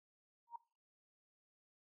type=tone with exponential growth; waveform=sine; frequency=939 Hz; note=A#5; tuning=12 cents sharp; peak=-40 dBFS; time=0.47-0.56 s; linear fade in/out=5 ms; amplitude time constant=18 ms; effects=noise-tail reverb RT60 0.4 s tail -22 dB re dry